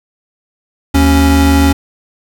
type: tone pair together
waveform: square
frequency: 76.76 / 277.2 Hz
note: D#2 / C#4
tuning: -23 / 0 cents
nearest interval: octave + minor seventh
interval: 2223 cents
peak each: -10 dBFS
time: 0.94-1.73 s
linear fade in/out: 10 ms
effects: 7-bit

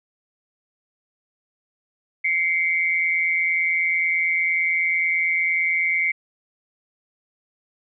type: tone pair together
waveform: sine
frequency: 2093 / 2262 Hz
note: C7 / C#7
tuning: 0 / +34 cents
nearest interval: minor second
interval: 134 cents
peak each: -20 / -23 dBFS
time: 2.24-6.12 s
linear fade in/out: 10 ms
effects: none

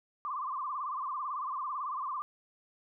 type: tone with vibrato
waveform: sine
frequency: 1108.7 Hz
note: C#6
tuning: in tune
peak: -33 dBFS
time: 0.25-2.22 s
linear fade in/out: 0 ms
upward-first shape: sine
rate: 18 Hz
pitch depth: 150 cents each way
effects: none

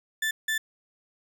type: tone bursts at uneven times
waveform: 35% pulse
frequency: 1760 Hz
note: A6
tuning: in tune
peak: -23 dBFS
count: 2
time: 0.22-0.31 / 0.48-0.58 s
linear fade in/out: 5 ms
effects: none

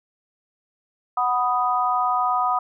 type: chord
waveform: sine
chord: B major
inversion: second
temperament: equal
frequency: 740 / 987.8 / 1244.5 Hz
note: F#5 / B5 / D#6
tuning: 0 / 0 / 0 cents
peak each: -23 / -24 / -22 dBFS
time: 1.17-2.59 s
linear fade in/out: 5 ms
effects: none

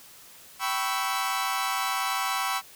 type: chord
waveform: sawtooth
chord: C# half-diminished seventh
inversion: second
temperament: equal with one note detuned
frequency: 776.3 / 987.8 / 1108.7 / 1318.5 Hz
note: G5 / B5 / C#6 / E6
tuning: -17 / 0 / 0 / 0 cents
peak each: -28 dBFS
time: 0.59-2.62 s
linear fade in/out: 50 ms
effects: white hiss -50 dBFS RMS until 2.75 s

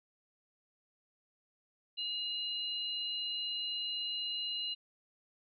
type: tone pair together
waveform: sine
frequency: 2855 / 4038 Hz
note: F7 / B7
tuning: +37 / +38 cents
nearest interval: tritone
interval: 601 cents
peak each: -37 / -38 dBFS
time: 1.97-4.75 s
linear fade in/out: 20 ms
effects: none

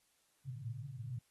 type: band-pass noise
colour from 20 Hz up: white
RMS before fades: -44 dBFS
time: 0.45-1.19 s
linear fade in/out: 10 ms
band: 110 to 140 Hz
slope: 96 dB/octave
effects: white hiss -75 dBFS RMS until 1.3 s + AAC 32 kbps

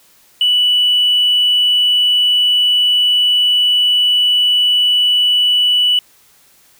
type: tone with hard clipping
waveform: sine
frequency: 2960 Hz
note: F#7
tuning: in tune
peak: -10 dBFS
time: 0.41-5.99 s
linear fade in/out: 2 ms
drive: 1 dB
effects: white hiss -50 dBFS RMS until 6.79 s

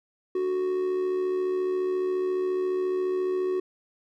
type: tone with amplitude modulation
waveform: triangle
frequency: 370 Hz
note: F#4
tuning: in tune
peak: -20 dBFS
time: 0.35-3.6 s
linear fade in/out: 5 ms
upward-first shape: sine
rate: 74.4 Hz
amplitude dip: 45%
effects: none

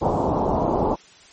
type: low-pass noise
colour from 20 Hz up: white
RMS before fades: -21 dBFS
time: 0.01-0.96 s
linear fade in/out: 20 ms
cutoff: 970 Hz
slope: 48 dB/octave
effects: white hiss -49 dBFS RMS until 1.32 s + MP3 32 kbps

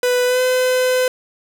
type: tone with pitch glide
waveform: 45% pulse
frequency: 495.9 to 508.1 Hz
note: B4 to B4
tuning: +7 to +49 cents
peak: -14 dBFS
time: 0.03-1.08 s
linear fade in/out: 2 ms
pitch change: +42 cents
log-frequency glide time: 0.25-0.41 s
effects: none

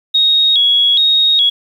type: tone with vibrato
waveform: sine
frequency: 3538 Hz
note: A7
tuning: 9 cents sharp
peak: -8 dBFS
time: 0.14-1.5 s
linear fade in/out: 10 ms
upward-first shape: square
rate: 1.2 Hz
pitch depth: 100 cents each way
effects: 7-bit

